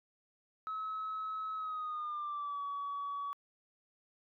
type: tone with pitch glide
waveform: sine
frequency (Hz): 1288 to 1134.3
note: E6 to C#6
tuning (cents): -41 to +39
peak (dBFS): -35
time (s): 0.67-3.33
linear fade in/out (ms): 0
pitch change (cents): -220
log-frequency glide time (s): 1.55-2.63
effects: tanh soft clip ceiling -33 dBFS